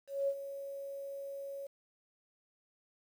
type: tone with ADSR envelope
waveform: sine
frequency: 554.4 Hz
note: C#5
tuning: in tune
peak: -28 dBFS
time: 0.07-1.67 s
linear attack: 210 ms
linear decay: 59 ms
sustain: -12 dB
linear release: 7 ms
effects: 10-bit